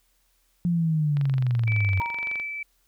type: linear sweep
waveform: sine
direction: down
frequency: 175.9 to 92.5 Hz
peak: -20 dBFS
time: 0.65-2 s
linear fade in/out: 0 ms
type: click train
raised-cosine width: 0.3 ms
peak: -23 dBFS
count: 30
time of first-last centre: 1.17-2.399 s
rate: 23.6 Hz
type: tone with tremolo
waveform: sine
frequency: 2314 Hz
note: D7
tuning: 26 cents flat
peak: -26 dBFS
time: 1.67-2.63 s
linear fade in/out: 5 ms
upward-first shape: sine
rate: 2 Hz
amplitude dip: 40%
type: tone with exponential decay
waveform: sine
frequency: 939 Hz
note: A#5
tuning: 12 cents sharp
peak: -23 dBFS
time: 2-2.41 s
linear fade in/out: 5 ms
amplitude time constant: 89 ms
effects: added 41 Hz sine -68 dBFS peak until 2.87 s + white hiss -68 dBFS RMS until 2.87 s